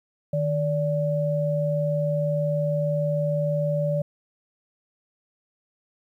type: tone pair together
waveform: sine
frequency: 153.62 / 580 Hz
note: D#3 / D5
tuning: -22 / -22 cents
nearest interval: octave + major seventh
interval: 2300 cents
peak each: -24 dBFS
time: 0.33-4.02 s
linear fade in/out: 5 ms
effects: 10-bit